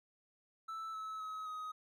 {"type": "tone with pitch steps", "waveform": "triangle", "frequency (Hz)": [1318.5, 1298.1, 1278, 1258.2], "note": ["E6", "E6", "D#6", "D#6"], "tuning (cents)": [0, -27, 46, 19], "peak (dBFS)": -39, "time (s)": [0.68, 1.72], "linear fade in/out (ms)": 10, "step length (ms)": 260, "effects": []}